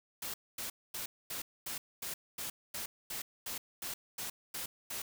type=noise bursts; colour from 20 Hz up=white; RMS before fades=-40 dBFS; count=14; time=0.22-5.02 s; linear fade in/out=5 ms; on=120 ms; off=240 ms; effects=none